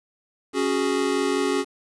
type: chord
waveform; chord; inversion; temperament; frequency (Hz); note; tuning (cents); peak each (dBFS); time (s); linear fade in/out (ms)
square; C# suspended fourth; none; equal; 277.2 / 370 / 415.3; C#4 / F#4 / G#4; 0 / 0 / 0; -26; 0.53-1.65; 50
effects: resampled to 22050 Hz + 8-bit